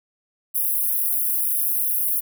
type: high-pass noise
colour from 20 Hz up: white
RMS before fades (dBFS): -22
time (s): 0.54-2.21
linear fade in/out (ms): 20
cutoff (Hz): 10000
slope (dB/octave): 96
effects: none